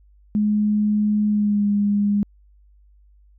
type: tone with pitch glide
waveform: sine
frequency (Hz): 210 to 204.3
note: G#3 to G#3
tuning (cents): +19 to -28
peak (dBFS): -16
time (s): 0.35-2.23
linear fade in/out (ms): 0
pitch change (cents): -47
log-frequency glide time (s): 1.28-1.67
effects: added 50 Hz sine -50 dBFS peak until 3.38 s